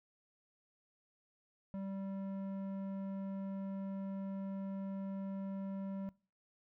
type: tone with low-pass filter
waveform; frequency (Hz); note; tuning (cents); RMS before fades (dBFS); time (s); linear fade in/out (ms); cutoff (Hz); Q
square; 194.5; G3; -13; -42; 1.74-6.09; 0; 840; 0.68
effects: noise-tail reverb RT60 0.4 s tail -23 dB re dry